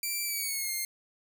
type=tone with pitch glide; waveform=5% pulse; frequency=2341 to 2122 Hz; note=D7 to C7; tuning=-6 to +24 cents; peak=-21 dBFS; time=0.03-0.85 s; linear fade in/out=2 ms; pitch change=-170 cents; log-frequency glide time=0.24-0.72 s; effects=none